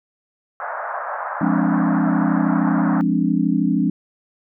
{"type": "band-pass noise", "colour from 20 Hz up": "pink", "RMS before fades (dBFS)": -27, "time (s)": [0.6, 3.01], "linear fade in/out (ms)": 0, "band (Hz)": [600, 1600], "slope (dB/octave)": 48}
{"type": "chord", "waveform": "sine", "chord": "D half-diminished seventh", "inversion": "first", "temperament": "equal", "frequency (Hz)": [174.61, 207.7, 261.6, 293.7], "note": ["F3", "Ab3", "C4", "D4"], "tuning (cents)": [0, 0, 0, 0], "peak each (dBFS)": -21, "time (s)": [1.41, 3.9], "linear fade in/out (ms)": 5}
{"effects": []}